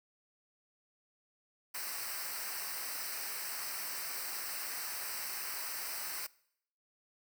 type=noise with comb filter; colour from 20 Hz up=white; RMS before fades=-40 dBFS; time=1.74-6.27 s; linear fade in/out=10 ms; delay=0.29 ms; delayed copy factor=-0.8; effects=noise-tail reverb RT60 0.7 s tail -22 dB re dry